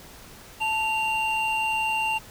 triangle tone pair together, 880 / 2771 Hz, A5 / F7, 0 / -14 cents, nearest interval octave + minor sixth, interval 1986 cents, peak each -24 dBFS, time 0.6-2.19 s, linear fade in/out 20 ms, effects pink hiss -46 dBFS RMS until 2.3 s

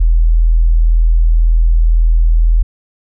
sine tone, 40.97 Hz, E1, 10 cents flat, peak -6 dBFS, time 0-2.63 s, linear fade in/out 10 ms, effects none

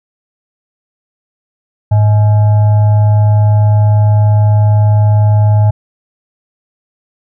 sine tone with frequency modulation, 105.6 Hz, G#2, 29 cents sharp, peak -5 dBFS, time 1.91-5.71 s, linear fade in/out 10 ms, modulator 738 Hz, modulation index 0.27, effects none

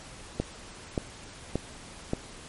click train, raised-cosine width 2 ms, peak -13 dBFS, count 4, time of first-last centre 0.4-2.134 s, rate 1.73 Hz, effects pink hiss -46 dBFS RMS until 2.48 s + MP3 48 kbps

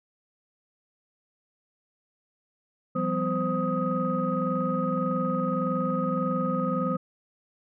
sine tone cluster, 170.8 / 192.5 / 251.7 / 520 / 1254 Hz, F3 / G3 / B3 / C5 / D#6, -38 / -31 / +33 / -11 / +13 cents, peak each -30 dBFS, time 2.95-6.97 s, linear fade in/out 10 ms, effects tanh soft clip ceiling -15 dBFS

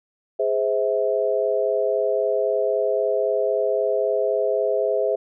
sine chord, Ab augmented, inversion none, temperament just, 415.3 / 519.1 / 648.9 Hz, Ab4 / C5 / E5, 0 / -14 / -27 cents, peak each -23 dBFS, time 0.39-5.16 s, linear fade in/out 10 ms, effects none

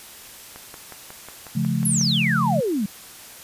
click train, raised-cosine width 0.5 ms, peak -23 dBFS, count 9, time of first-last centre 0.56-2.012 s, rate 5.51 Hz
sine chord, Db augmented, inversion none, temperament just, 138.59 / 173.24 / 216.5 Hz, Db3 / F3 / A3, 0 / -14 / -28 cents, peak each -24 dBFS, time 1.55-2.61 s, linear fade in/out 10 ms
sine exponential sweep, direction down, 11560 to 186.6 Hz, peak -20 dBFS, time 1.85-2.86 s, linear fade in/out 5 ms
effects white hiss -42 dBFS RMS until 3.43 s + resampled to 32000 Hz

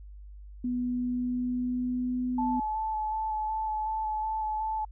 sine tone with pitch glide, 246.9 to 250.2 Hz, B3 to B3, 0 to +23 cents, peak -27 dBFS, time 0.64-2.6 s, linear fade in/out 5 ms, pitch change +23 cents, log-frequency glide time 0.94-2.28 s
sine tone with vibrato, 868 Hz, A5, 24 cents flat, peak -28 dBFS, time 2.38-4.85 s, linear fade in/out 5 ms, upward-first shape square, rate 2.7 Hz, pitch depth 14 cents each way
effects added 50 Hz sine -43 dBFS peak until 4.91 s

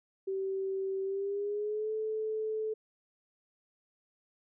sine tone with pitch glide, 385.5 to 435.2 Hz, G4 to A4, -29 to -19 cents, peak -31 dBFS, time 0.27-2.74 s, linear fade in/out 10 ms, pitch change +210 cents, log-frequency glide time 1.03-1.92 s, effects none

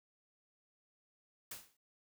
white noise with exponential decay, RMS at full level -42 dBFS, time 1.51-1.77 s, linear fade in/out 5 ms, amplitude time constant 55 ms, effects none

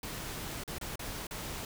pink noise with dropouts, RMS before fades -40 dBFS, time 0.03-1.65 s, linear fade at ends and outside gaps 2 ms, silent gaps 0.637-0.677 / 0.784-0.812 / 0.957-0.993 / 1.269-1.309 s, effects none

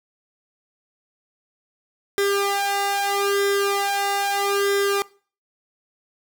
sawtooth tone with flanger, 400 Hz, G4, 35 cents sharp, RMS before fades -22 dBFS, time 2.18-5.02 s, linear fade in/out 0 ms, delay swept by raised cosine 0.56 to 1.42 ms, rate 0.78 Hz, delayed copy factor +0.9, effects noise-tail reverb RT60 0.4 s tail -21 dB re dry

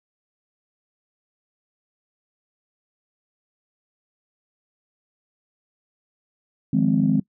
sine chord, F minor seventh, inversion third, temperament equal with one note detuned, 155.56 / 174.61 / 207.7 / 259.2 Hz, Eb3 / F3 / Ab3 / C4, 0 / 0 / 0 / -16 cents, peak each -22 / -24 / -20 / -20 dBFS, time 6.73-7.2 s, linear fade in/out 5 ms, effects noise-tail reverb RT60 0.1 s tail -22 dB re dry + tanh soft clip ceiling -7 dBFS

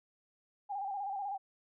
sine tone with vibrato, 796 Hz, G5, 26 cents sharp, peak -35 dBFS, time 0.69-1.38 s, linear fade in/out 20 ms, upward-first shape square, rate 16 Hz, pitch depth 51 cents each way, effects none

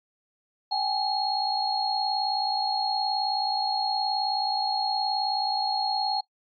sine tone cluster, 776 / 835 / 4290 Hz, G5 / G#5 / C8, -18 / +9 / +42 cents, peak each -28 dBFS, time 0.71-6.21 s, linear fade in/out 10 ms, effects noise-tail reverb RT60 0.1 s tail -19 dB re dry + MP3 48 kbps

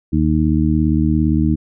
harmonic tone, 77.5 Hz, D#2, 6 cents flat, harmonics 1 / 2 / 3 / 4, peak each -18 / -18 / -18 / -18 dBFS, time 0.12-1.56 s, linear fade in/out 20 ms, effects none

